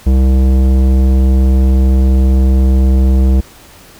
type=tone with tanh clipping; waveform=sine; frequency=65.41 Hz; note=C2; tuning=in tune; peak=-8 dBFS; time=0.06-3.41 s; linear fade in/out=10 ms; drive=15 dB; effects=pink hiss -39 dBFS RMS until 3.99 s